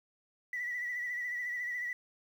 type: tone with vibrato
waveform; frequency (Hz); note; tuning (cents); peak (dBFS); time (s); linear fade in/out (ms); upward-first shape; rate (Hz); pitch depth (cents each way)
sine; 1955; B6; -18; -33; 0.53-1.93; 2; triangle; 14; 53
effects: tanh soft clip ceiling -29 dBFS + 10-bit